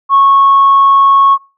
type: tone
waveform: sine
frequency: 1100 Hz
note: C#6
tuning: 14 cents flat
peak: -3 dBFS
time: 0.09-1.38 s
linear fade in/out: 50 ms
effects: noise-tail reverb RT60 0.3 s tail -24 dB re dry + tanh soft clip ceiling 0 dBFS